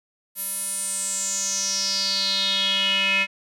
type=tone with band-pass filter sweep; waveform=square; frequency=195.3 Hz; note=G3; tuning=6 cents flat; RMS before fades=-24 dBFS; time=0.35-3.27 s; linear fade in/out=50 ms; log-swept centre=12000 to 2400 Hz; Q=6.8; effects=none